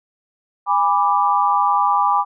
sine chord, G# diminished, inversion none, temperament equal with one note detuned, 816.8 / 987.8 / 1174.7 Hz, G#5 / B5 / D6, -29 / 0 / 0 cents, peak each -18 dBFS, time 0.66-2.25 s, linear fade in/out 50 ms, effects none

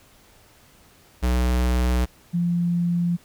square / sine tone pair in turn, 61.74 / 173.22 Hz, B1 / F3, 0 / -14 cents, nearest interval octave + tritone, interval 1786 cents, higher second, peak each -19 dBFS, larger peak neither, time 1.22-2.06 / 2.33-3.17 s, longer neither, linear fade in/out 20 ms, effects pink hiss -54 dBFS RMS until 3.24 s

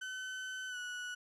35% pulse tone with pitch glide, 1520 to 1470.8 Hz, F#6 to F#6, +46 to -11 cents, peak -38 dBFS, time 0.01-1.15 s, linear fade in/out 10 ms, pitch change -57 cents, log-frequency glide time 0.68-0.77 s, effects low-pass 8000 Hz 12 dB/octave

